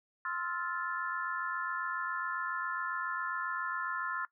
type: chord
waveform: sine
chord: F major seventh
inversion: second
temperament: just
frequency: 1047.7 / 1309.6 / 1396.9 / 1746.1 Hz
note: C6 / E6 / F6 / A6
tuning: +2 / -12 / 0 / -14 cents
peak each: -39 / -40 / -38 / -39 dBFS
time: 0.25-4.25 s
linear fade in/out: 2 ms
effects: noise-tail reverb RT60 0.1 s tail -18 dB re dry